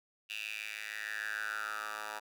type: tone with high-pass filter sweep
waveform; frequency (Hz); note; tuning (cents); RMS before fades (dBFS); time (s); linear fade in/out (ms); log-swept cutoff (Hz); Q
10% pulse; 106.6; G#2; +46; -40; 0.29-2.2; 20; 2800 to 1000; 6.3
effects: none